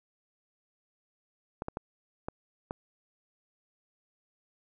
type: clicks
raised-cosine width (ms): 1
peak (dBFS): -20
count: 5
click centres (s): 1.621 / 1.684 / 1.771 / 2.285 / 2.709
effects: none